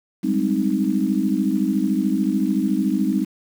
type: chord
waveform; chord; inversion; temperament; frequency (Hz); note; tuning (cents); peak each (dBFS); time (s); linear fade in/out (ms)
sine; Ab major seventh; third; equal with one note detuned; 194.08 / 207.7 / 261.6 / 311.1; G3 / Ab3 / C4 / Eb4; -17 / 0 / 0 / 0; -23; 0.23-3.25; 20
effects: 7-bit